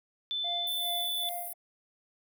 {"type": "tone with pitch glide", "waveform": "sine", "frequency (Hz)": [3520, 3486], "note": ["A7", "A7"], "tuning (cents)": [0, -17], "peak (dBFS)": -30, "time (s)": [0.31, 1.29], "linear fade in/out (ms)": 0, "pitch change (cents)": -17, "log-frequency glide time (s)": [0.8, 0.97]}
{"type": "tone with tremolo", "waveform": "triangle", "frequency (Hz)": 698.5, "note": "F5", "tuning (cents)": 0, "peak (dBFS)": -33, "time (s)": [0.44, 1.54], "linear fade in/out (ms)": 5, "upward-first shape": "sine", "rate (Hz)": 2.5, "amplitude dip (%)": 90}
{"type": "high-pass noise", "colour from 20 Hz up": "pink", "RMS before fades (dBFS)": -40, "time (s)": [0.67, 1.53], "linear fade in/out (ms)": 2, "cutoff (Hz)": 9500, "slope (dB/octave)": 96}
{"effects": []}